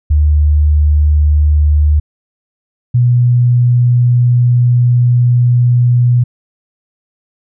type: tone pair in turn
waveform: sine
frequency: 74.8 / 122.16 Hz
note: D2 / B2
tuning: +32 / -18 cents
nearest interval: minor sixth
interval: 850 cents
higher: second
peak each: -6 dBFS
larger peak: neither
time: 0.1-2 / 2.94-6.24 s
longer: second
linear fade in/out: 10 ms
effects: none